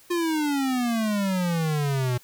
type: exponential sweep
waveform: square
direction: down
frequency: 354.7 to 121.1 Hz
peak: -23 dBFS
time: 0.1-2.18 s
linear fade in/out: 10 ms
effects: white hiss -54 dBFS RMS until 2.23 s